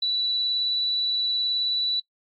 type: tone with vibrato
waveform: sine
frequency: 3951 Hz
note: B7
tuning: in tune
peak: -22 dBFS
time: 0.02-2 s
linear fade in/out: 5 ms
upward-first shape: sine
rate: 19 Hz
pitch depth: 9 cents each way
effects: noise-tail reverb RT60 0.1 s tail -20 dB re dry + AAC 48 kbps